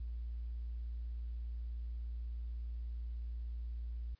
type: tone with tanh clipping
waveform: triangle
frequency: 58.27 Hz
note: A#1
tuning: in tune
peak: -38 dBFS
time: 0-4.15 s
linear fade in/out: 5 ms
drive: 2 dB
effects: white hiss -73 dBFS RMS until 4.19 s + resampled to 11025 Hz